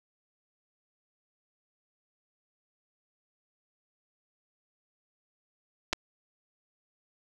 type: clicks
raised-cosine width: 0.2 ms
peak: -11 dBFS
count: 2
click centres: 5.929 / 5.932 s
effects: none